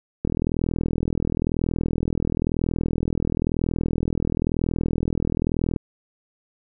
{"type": "click train", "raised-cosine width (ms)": 3, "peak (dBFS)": -10, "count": 227, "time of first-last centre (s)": [0.25, 5.762], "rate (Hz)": 41, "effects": []}